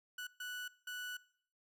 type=tone bursts at uneven times; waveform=30% pulse; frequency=1480 Hz; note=F#6; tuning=in tune; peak=-39 dBFS; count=3; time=0.18-0.27 / 0.4-0.68 / 0.87-1.17 s; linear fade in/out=5 ms; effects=noise-tail reverb RT60 0.6 s tail -21 dB re dry

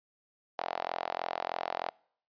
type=tone with high-pass filter; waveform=sawtooth; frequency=43.22 Hz; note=F1; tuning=17 cents flat; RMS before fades=-36 dBFS; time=0.58-1.91 s; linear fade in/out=10 ms; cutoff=730 Hz; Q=4.1; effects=noise-tail reverb RT60 0.6 s tail -26 dB re dry + resampled to 11025 Hz

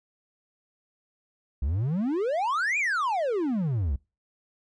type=exponential two-way sweep; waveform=triangle; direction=up then down; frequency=61.74 to 2489 to 61.74 Hz; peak=-22 dBFS; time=1.62-3.96 s; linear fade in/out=5 ms; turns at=2.78 s; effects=noise-tail reverb RT60 0.3 s tail -25 dB re dry + resampled to 22050 Hz

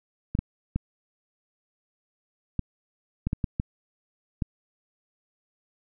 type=clicks; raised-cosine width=5 ms; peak=-13 dBFS; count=9; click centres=0.351 / 0.39 / 0.76 / 2.593 / 3.27 / 3.331 / 3.442 / 3.599 / 4.422 s; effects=none

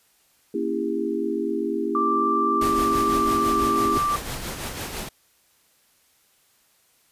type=chord; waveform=sine; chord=A# diminished seventh; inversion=none; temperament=equal with one note detuned; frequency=233.1 / 277.2 / 329.6 / 401.9 Hz; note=A#3 / C#4 / E4 / G4; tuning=0 / 0 / 0 / +43 cents; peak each=-30 / -30 / -27 / -27 dBFS; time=0.54-3.98 s; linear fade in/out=5 ms
type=tone; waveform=sine; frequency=1174.7 Hz; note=D6; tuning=in tune; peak=-20 dBFS; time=1.95-4.16 s; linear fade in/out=2 ms
type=noise with tremolo; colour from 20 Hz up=pink; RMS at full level=-30 dBFS; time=2.61-5.09 s; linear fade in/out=5 ms; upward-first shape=sine; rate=6 Hz; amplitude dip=45%
effects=white hiss -62 dBFS RMS until 7.11 s + resampled to 32000 Hz

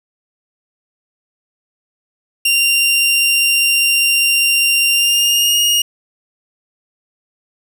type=tone with pitch glide; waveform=sawtooth; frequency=2775 to 2860 Hz; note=F7 to F7; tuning=-12 to +41 cents; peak=-8 dBFS; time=2.45-5.82 s; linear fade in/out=5 ms; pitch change=+53 cents; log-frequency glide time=4.89-5.6 s; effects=none

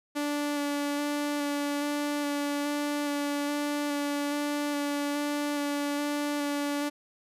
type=tone with vibrato; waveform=sawtooth; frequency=290 Hz; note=D4; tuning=22 cents flat; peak=-24 dBFS; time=0.15-6.9 s; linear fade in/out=20 ms; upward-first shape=square; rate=1.2 Hz; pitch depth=11 cents each way; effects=resampled to 32000 Hz

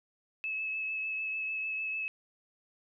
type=tone with vibrato; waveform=sine; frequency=2596 Hz; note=E7; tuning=27 cents flat; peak=-32 dBFS; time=0.44-2.08 s; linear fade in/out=0 ms; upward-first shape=triangle; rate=6.7 Hz; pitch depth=19 cents each way; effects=none

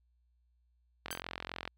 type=click train; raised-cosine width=0.3 ms; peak=-22 dBFS; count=28; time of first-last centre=1.06-1.676 s; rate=43.8 Hz
type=tone with exponential decay; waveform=5% pulse; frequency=1568 Hz; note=G6; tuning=in tune; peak=-24 dBFS; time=1.11-1.21 s; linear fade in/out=2 ms; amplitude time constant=21 ms
effects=added 60 Hz sine -69 dBFS peak until 1.77 s

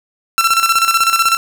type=tone with tremolo; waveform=sawtooth; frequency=1348 Hz; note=E6; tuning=38 cents sharp; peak=-5 dBFS; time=0.38-1.37 s; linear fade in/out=0 ms; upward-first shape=square; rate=16 Hz; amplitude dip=60%; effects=none

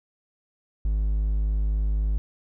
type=tone; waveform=triangle; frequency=51.91 Hz; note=G#1; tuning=in tune; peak=-19 dBFS; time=0.85-2.18 s; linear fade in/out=0 ms; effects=none

